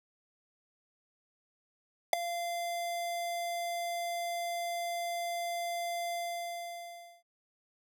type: tone with ADSR envelope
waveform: square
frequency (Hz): 690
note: F5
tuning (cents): -21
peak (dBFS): -16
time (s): 2.13-7.23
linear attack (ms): 3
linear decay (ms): 5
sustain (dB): -18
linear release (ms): 1100
effects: none